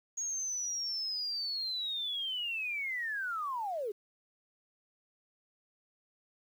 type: linear sweep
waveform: sine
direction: down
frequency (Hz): 6645 to 385.5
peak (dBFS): -33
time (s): 0.17-3.92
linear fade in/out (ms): 10
effects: 10-bit